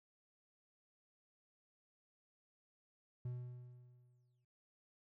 triangle tone with exponential decay, 123.47 Hz, B2, in tune, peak -37 dBFS, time 3.25-4.45 s, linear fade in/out 5 ms, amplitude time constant 260 ms, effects none

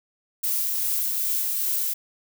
violet noise with tremolo, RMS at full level -24 dBFS, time 0.43-1.94 s, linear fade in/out 10 ms, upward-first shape triangle, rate 2.5 Hz, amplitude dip 25%, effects none

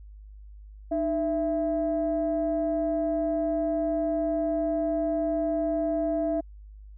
sine tone pair together, 305.5 / 664.8 Hz, D#4 / E5, -32 / +15 cents, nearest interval octave + minor second, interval 1347 cents, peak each -27 / -25 dBFS, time 0.91-6.41 s, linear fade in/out 10 ms, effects tanh soft clip ceiling -17 dBFS + added 51 Hz sine -43 dBFS peak until 6.97 s

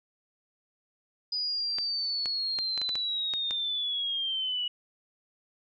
sine linear sweep, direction down, 4963 to 2915 Hz, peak -28 dBFS, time 1.32-4.68 s, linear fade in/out 5 ms
clicks, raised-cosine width 0.2 ms, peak -19 dBFS, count 9, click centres 1.785 / 2.258 / 2.588 / 2.777 / 2.816 / 2.892 / 2.955 / 3.337 / 3.509 s
effects none

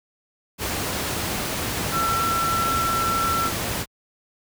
sine tone in noise, 1344 Hz, E6, 33 cents sharp, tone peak -21 dBFS, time 1.91-3.51 s, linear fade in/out 50 ms, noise pink, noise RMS -26 dBFS, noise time 0.58-3.86 s, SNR +2 dB, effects high-pass 60 Hz 12 dB/octave

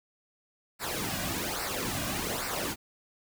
pink noise with flanger, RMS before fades -33 dBFS, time 0.79-2.76 s, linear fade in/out 50 ms, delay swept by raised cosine 0.3 to 2.3 ms, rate 1.2 Hz, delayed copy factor -0.7, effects none

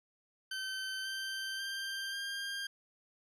20% pulse tone with pitch steps, 1540 / 1559.7 / 1579.6 / 1599.8 Hz, G6 / G6 / G6 / G6, -31 / -9 / +13 / +35 cents, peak -32 dBFS, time 0.51-2.67 s, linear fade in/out 5 ms, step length 540 ms, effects low-pass 11000 Hz 12 dB/octave

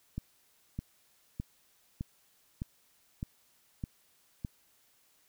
click train, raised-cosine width 5 ms, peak -23 dBFS, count 8, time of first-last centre 0.18-4.448 s, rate 1.64 Hz, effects white hiss -68 dBFS RMS until 5.28 s

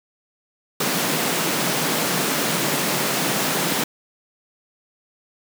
pink high-pass noise, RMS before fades -22 dBFS, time 0.8-3.84 s, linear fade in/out 5 ms, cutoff 140 Hz, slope 48 dB/octave, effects none

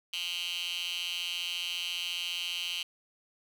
10% pulse tone with high-pass filter, 174.61 Hz, F3, in tune, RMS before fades -35 dBFS, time 0.13-2.83 s, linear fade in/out 5 ms, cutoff 3100 Hz, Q 8.8, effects none

